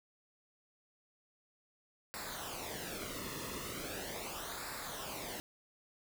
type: noise with flanger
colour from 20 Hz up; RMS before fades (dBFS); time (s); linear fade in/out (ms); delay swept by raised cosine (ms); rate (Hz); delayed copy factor
pink; -43; 2.14-5.4; 0; 0.32 to 1.32; 0.39; -0.7
effects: none